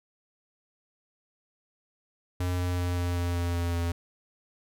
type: tone with pitch steps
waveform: square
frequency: 90 / 89.33 / 88.66 / 88 / 87.34 / 86.68 / 86.04 / 85.39 Hz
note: F#2 / F2 / F2 / F2 / F2 / F2 / F2 / F2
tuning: -47 / +40 / +27 / +14 / +1 / -12 / -25 / -38 cents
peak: -27 dBFS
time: 2.4-3.92 s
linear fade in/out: 5 ms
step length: 190 ms
effects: none